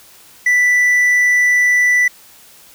triangle tone, 1975.5 Hz, B6, in tune, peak -8 dBFS, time 0.46-2.08 s, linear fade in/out 5 ms, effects white hiss -44 dBFS RMS until 2.74 s

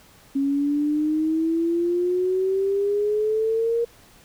sine exponential sweep, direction up, 273.6 to 471 Hz, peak -19 dBFS, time 0.35-3.85 s, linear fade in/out 10 ms, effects pink hiss -52 dBFS RMS until 4.24 s

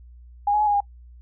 sine tone with pitch steps, 817 / 839 / 847 / 823 / 811 Hz, G#5 / G#5 / G#5 / G#5 / G#5, -29 / +17 / +34 / -16 / -41 cents, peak -17 dBFS, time 0.47-0.805 s, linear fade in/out 5 ms, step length 67 ms, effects noise-tail reverb RT60 0.1 s tail -23 dB re dry + added 60 Hz sine -43 dBFS peak until 1.21 s

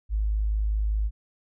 sine tone, 52.6 Hz, G#1, 23 cents sharp, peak -22 dBFS, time 0.09-1.11 s, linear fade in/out 50 ms, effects none

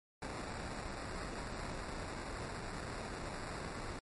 pink noise with sample-and-hold, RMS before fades -43 dBFS, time 0.22-3.99 s, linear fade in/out 2 ms, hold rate 3150 Hz, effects MP3 48 kbps

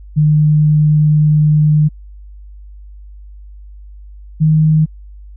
sine tone pair in turn, 151.6 / 155.95 Hz, D#3 / D#3, -45 / +4 cents, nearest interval unison, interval 49 cents, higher second, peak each -7 dBFS, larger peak neither, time 0.16-1.89 / 4.4-4.86 s, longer first, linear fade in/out 20 ms, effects added 50 Hz sine -32 dBFS peak until 5.36 s

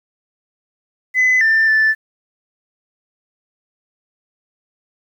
sine tone with pitch steps, 2017 / 1784 / 1757 Hz, B6 / A6 / A6, +36 / +23 / -3 cents, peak -9 dBFS, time 1.14-1.95 s, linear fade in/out 50 ms, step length 270 ms, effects tanh soft clip ceiling -8 dBFS + 8-bit

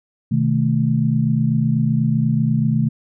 sine chord, A diminished, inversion first, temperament equal with one note detuned, 127.46 / 155.56 / 220 Hz, C3 / Eb3 / A3, -45 / 0 / 0 cents, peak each -19 dBFS, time 0.31-2.89 s, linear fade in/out 10 ms, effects none

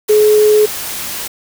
sine tone in noise, 424.4 Hz, G#4, 38 cents sharp, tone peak -6 dBFS, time 0.09-0.66 s, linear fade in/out 10 ms, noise white, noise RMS -23 dBFS, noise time 0.08-1.28 s, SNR +14 dB, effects none

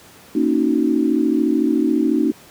sine chord, D# minor seventh, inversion second, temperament equal, 233.1 / 277.2 / 311.1 / 370 Hz, A#3 / C#4 / D#4 / F#4, 0 / 0 / 0 / 0 cents, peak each -21 / -19 / -18 / -24 dBFS, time 0.35-2.32 s, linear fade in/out 5 ms, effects pink hiss -45 dBFS RMS until 2.5 s + high-pass 100 Hz 12 dB/octave

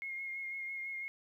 sine tone with vibrato, 2147 Hz, C7, 44 cents sharp, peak -38 dBFS, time 0.02-1.08 s, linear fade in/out 0 ms, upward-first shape sine, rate 6 Hz, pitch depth 22 cents each way, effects 12-bit

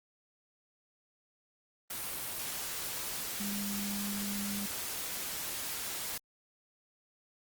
sine tone in noise, 202.5 Hz, G#3, 43 cents flat, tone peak -36 dBFS, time 3.4-4.66 s, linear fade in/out 5 ms, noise white, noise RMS -38 dBFS, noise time 1.9-6.18 s, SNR -1 dB, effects Opus 32 kbps

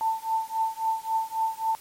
sine tone with tremolo, 891 Hz, A5, 22 cents sharp, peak -20 dBFS, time 0.01-1.75 s, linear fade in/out 0 ms, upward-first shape triangle, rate 3.7 Hz, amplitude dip 100%, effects white hiss -49 dBFS RMS until 1.8 s + MP3 64 kbps

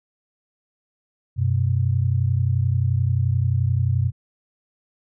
sine tone pair together, 94.3 / 125.76 Hz, F#2 / B2, +33 / +32 cents, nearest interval perfect fourth, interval 499 cents, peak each -20 dBFS, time 1.36-4.12 s, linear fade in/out 50 ms, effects none

